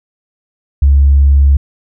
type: tone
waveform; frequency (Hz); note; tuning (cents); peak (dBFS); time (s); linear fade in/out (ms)
sine; 69.8; C#2; +13; -3; 0.82-1.57; 5
effects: tanh soft clip ceiling 0 dBFS